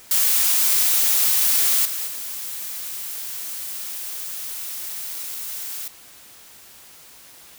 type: noise with level steps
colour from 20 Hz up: blue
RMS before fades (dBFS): -18 / -27 / -31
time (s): 0.11-5.88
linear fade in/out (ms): 2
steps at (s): 1.85 / 2.07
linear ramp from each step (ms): 5
effects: white hiss -46 dBFS RMS until 7.58 s